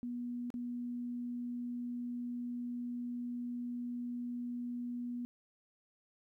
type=tone with dropouts; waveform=sine; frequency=242.6 Hz; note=B3; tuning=31 cents flat; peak=-37 dBFS; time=0.03-5.25 s; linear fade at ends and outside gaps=0 ms; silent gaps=0.503-0.541 s; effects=13-bit